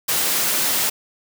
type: high-pass noise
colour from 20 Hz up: white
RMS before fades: -20 dBFS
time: 0.08-0.9 s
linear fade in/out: 10 ms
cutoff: 150 Hz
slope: 12 dB/octave
effects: none